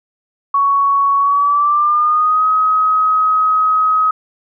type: tone with pitch glide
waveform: sine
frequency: 1116 to 1267.2 Hz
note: C#6 to D#6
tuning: +11 to +31 cents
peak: -10 dBFS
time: 0.54-4.11 s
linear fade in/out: 5 ms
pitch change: +220 cents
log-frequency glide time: 1.19-2.47 s
effects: none